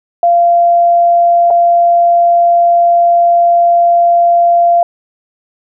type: tone with dropouts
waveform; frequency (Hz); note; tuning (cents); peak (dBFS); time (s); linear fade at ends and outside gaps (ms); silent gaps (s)
sine; 690; F5; -21; -5; 0.23-4.83; 2; 1.504-1.508
effects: none